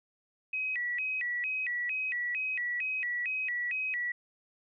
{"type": "tone with vibrato", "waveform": "sine", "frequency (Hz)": 2217, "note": "C#7", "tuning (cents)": 0, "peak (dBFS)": -30, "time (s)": [0.53, 4.12], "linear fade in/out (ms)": 5, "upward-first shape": "square", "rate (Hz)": 2.2, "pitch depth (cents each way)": 230, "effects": []}